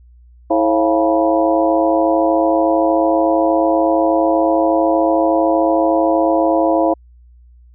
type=harmonic tone with a mistuned harmonic; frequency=108.3 Hz; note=A2; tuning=27 cents flat; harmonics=3 / 4 / 5 / 6 / 7 / 8 / 9; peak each=-16 / -27 / -17 / -16 / -27 / -26 / -23 dBFS; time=0.5-6.94 s; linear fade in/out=10 ms; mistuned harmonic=6; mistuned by=+91 cents; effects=added 60 Hz sine -42 dBFS peak until 7.74 s